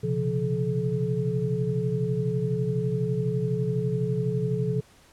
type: tone cluster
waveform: sine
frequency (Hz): 125.2 / 137.2 / 173.1 / 429.5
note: B2 / C#3 / F3 / A4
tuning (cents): +24 / -17 / -15 / -42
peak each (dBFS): -29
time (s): 0.03-4.81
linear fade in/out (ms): 10
effects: pink hiss -56 dBFS RMS until 5.12 s + low-pass 11000 Hz 12 dB/octave